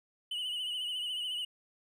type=tone with vibrato; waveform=triangle; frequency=2960 Hz; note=F#7; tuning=in tune; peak=-32 dBFS; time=0.31-1.45 s; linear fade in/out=5 ms; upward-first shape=sine; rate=14 Hz; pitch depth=59 cents each way; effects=none